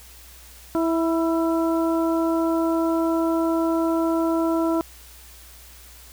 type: harmonic tone with a mistuned harmonic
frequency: 328.6 Hz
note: E4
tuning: 5 cents flat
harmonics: 1 / 2 / 3 / 4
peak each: -20 / -26 / -30 / -32 dBFS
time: 0.75-4.81 s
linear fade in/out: 0 ms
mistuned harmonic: 4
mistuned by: +30 cents
effects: added 60 Hz sine -47 dBFS peak until 6.12 s + white hiss -47 dBFS RMS until 6.12 s